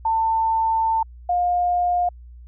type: tone pair in turn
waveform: sine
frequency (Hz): 895 / 709.7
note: A5 / F5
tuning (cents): +29 / +28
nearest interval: major third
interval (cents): 401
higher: first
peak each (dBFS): -17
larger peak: neither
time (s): 0.05-1.03 / 1.29-2.09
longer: first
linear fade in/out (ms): 5
effects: added 60 Hz sine -39 dBFS peak until 2.47 s